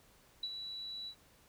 sine tone with ADSR envelope, 3936 Hz, B7, 7 cents flat, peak -34 dBFS, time 0.43-1.15 s, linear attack 4 ms, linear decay 49 ms, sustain -7 dB, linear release 74 ms, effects pink hiss -65 dBFS RMS until 1.48 s

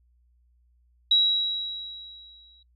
sine tone with exponential decay, 3872 Hz, B7, 35 cents flat, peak -15 dBFS, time 1.11-2.63 s, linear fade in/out 5 ms, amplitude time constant 330 ms, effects noise-tail reverb RT60 0.1 s tail -25 dB re dry + added 60 Hz sine -60 dBFS peak until 2.75 s

